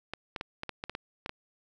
clicks, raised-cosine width 0.3 ms, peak -19 dBFS, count 10, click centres 0.136 / 0.362 / 0.411 / 0.634 / 0.693 / 0.839 / 0.896 / 0.951 / 1.261 / 1.294 s, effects none

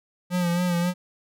square tone with vibrato, 175.9 Hz, F3, 13 cents sharp, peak -22 dBFS, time 0.3-0.94 s, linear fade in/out 50 ms, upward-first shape sine, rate 3.7 Hz, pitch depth 44 cents each way, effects none

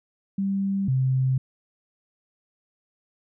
sine tone pair in turn, 196 / 130.81 Hz, G3 / C3, 0 / 0 cents, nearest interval perfect fifth, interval 700 cents, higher first, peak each -22 / -19 dBFS, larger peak second, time 0.38-0.88 / 0.88-1.38 s, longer neither, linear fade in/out 5 ms, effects none

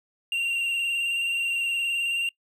triangle tone with vibrato, 2764 Hz, F7, 19 cents flat, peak -22 dBFS, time 0.32-2.29 s, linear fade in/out 2 ms, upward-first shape square, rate 19 Hz, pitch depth 20 cents each way, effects noise-tail reverb RT60 0.1 s tail -24 dB re dry

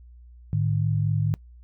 sine tone pair together, 107.27 / 151.7 Hz, A2 / D#3, -44 / -44 cents, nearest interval tritone, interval 600 cents, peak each -23 / -24 dBFS, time 0.53-1.34 s, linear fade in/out 0 ms, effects noise-tail reverb RT60 0.1 s tail -22 dB re dry + added 60 Hz sine -45 dBFS peak until 1.63 s

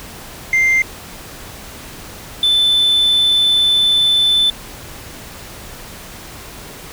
sine tone pair in turn, 2093 / 3520 Hz, C7 / A7, 0 / 0 cents, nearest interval major sixth, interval 900 cents, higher second, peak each -8 dBFS, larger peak neither, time 0.53-0.82 / 2.43-4.5 s, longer second, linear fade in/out 2 ms, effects tanh soft clip ceiling -9 dBFS + pink hiss -34 dBFS RMS until 6.92 s

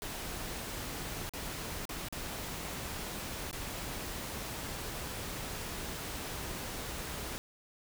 pink noise with dropouts, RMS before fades -40 dBFS, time 0.02-7.38 s, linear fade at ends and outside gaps 0 ms, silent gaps 1.294-1.336 / 1.854-1.892 / 2.085-2.125 / 3.512-3.529 s, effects none

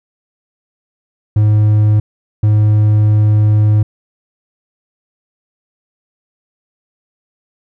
triangle tone bursts at uneven times, 106.1 Hz, G#2, 38 cents sharp, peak -5 dBFS, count 2, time 1.36-2 / 2.43-3.83 s, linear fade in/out 5 ms, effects none

